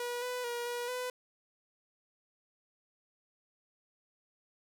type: tone with pitch steps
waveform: sawtooth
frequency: 484.1 / 497.1 / 477.9 / 482.5 / 500 Hz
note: B4 / B4 / A#4 / B4 / B4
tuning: -35 / +11 / +43 / -40 / +21 cents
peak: -31 dBFS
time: 0-1.1 s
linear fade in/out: 2 ms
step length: 220 ms
effects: none